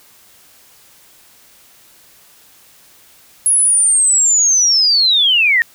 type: linear sweep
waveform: sine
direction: down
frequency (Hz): 10640 to 1800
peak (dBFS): -9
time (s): 3.46-5.62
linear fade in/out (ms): 0
effects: white hiss -47 dBFS RMS until 5.74 s

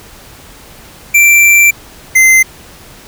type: tone pair in turn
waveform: square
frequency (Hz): 2349 / 2072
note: D7 / C7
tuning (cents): 0 / -17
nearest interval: major second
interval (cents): 217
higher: first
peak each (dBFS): -4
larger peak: neither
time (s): 1.14-1.71 / 2.15-2.43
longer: first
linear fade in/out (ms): 10
effects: pink hiss -36 dBFS RMS until 3.07 s

